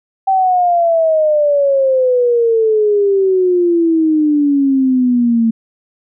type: exponential sweep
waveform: sine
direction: down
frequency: 777 to 224.3 Hz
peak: -9 dBFS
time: 0.27-5.51 s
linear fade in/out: 10 ms
effects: none